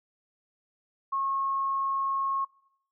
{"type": "tone", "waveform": "sine", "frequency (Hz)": 1088, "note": "C#6", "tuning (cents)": -33, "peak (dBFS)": -26, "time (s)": [1.12, 2.45], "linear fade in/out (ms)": 10, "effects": ["noise-tail reverb RT60 0.7 s tail -22 dB re dry"]}